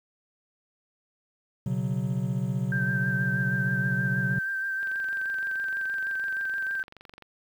triangle chord, B suspended second, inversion none, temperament just, 123.47 / 138.9 / 185.21 Hz, B2 / C#3 / F#3, 0 / +4 / +2 cents, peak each -28 dBFS, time 1.66-4.39 s, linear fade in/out 5 ms
sine tone with vibrato, 1568 Hz, G6, in tune, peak -27 dBFS, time 2.72-6.83 s, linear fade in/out 2 ms, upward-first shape sine, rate 6.3 Hz, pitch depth 24 cents each way
click train, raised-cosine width 0.3 ms, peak -30 dBFS, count 57, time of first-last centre 4.83-7.223 s, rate 23.4 Hz
effects 9-bit

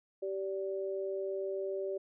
sine tone pair together, 387.5 / 580.6 Hz, G4 / D5, -20 / -20 cents, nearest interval perfect fifth, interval 700 cents, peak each -35 / -38 dBFS, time 0.22-1.98 s, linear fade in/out 10 ms, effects none

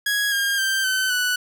sawtooth tone with pitch steps, 1661.2 / 1614.8 / 1569.8 / 1526 / 1483.4 Hz, G#6 / G#6 / G6 / G6 / F#6, 0 / -49 / +2 / -47 / +4 cents, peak -16 dBFS, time 0.06-1.36 s, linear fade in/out 5 ms, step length 260 ms, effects none

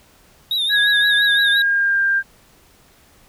triangle tone with vibrato, 3729 Hz, A#7, in tune, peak -16 dBFS, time 0.51-1.62 s, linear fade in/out 2 ms, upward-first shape triangle, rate 5.8 Hz, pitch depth 100 cents each way
sine tone with pitch glide, 1661.2 to 1591.7 Hz, G#6 to G6, 0 to +26 cents, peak -14 dBFS, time 0.69-2.23 s, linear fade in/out 50 ms, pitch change -74 cents, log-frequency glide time 1.16-2.02 s
effects pink hiss -52 dBFS RMS until 3.28 s

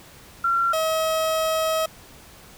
sine / 30% pulse tone pair in turn, 1368 / 638.7 Hz, F6 / D#5, -36 / +45 cents, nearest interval octave + minor second, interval 1319 cents, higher first, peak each -18 dBFS, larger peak neither, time 0.44-0.73 / 0.73-1.86 s, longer second, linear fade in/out 5 ms, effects pink hiss -47 dBFS RMS until 2.57 s

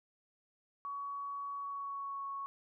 sine tone with pitch glide, 1125 to 1107 Hz, C#6 to C#6, +25 to -3 cents, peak -38 dBFS, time 0.85-2.46 s, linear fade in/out 0 ms, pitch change -28 cents, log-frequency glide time 1.57-2.25 s, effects none

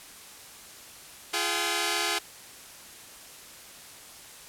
5% pulse tone cluster, 343.9 / 417.7 / 766 Hz, F4 / G#4 / G5, -27 / +10 / -40 cents, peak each -19 dBFS, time 1.33-2.19 s, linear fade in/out 10 ms, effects white hiss -47 dBFS RMS until 4.48 s + low-pass 12000 Hz 12 dB/octave

